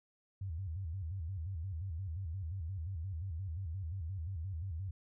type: tone with vibrato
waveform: sine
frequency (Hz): 87.9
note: F2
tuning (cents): +12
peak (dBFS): -37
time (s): 0.41-4.91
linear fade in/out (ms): 5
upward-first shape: square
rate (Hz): 5.7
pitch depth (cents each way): 170
effects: none